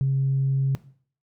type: tone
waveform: sine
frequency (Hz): 135.4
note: C#3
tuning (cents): -40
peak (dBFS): -18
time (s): 0.01-0.75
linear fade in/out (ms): 0
effects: noise-tail reverb RT60 0.5 s tail -17 dB re dry + tanh soft clip ceiling -15 dBFS